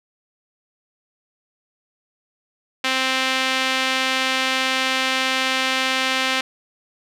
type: tone with band-pass filter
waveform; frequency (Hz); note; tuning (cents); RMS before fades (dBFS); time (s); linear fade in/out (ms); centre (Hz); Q
sawtooth; 261.6; C4; 0; -21; 2.84-6.41; 5; 2800; 1.2
effects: none